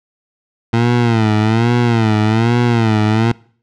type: tone with vibrato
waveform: 20% pulse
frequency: 113.7 Hz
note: A#2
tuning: 43 cents flat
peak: -6 dBFS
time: 0.73-3.32 s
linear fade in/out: 5 ms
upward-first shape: sine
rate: 1.2 Hz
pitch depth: 110 cents each way
effects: noise-tail reverb RT60 0.5 s tail -23 dB re dry + low-pass 4000 Hz 12 dB/octave